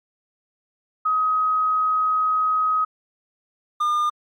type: tone pair in turn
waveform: sine / triangle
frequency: 1263 / 1209.5 Hz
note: D#6 / D#6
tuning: +26 / -49 cents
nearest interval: minor second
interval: 75 cents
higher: first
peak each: -17 / -16 dBFS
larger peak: second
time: 1.05-2.85 / 3.8-4.1 s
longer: first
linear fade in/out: 10 ms
effects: MP3 64 kbps